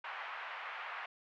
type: band-pass noise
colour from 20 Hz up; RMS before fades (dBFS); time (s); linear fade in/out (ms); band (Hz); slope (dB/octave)
pink; -44; 0.04-1.06; 5; 840 to 2500; 24
effects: none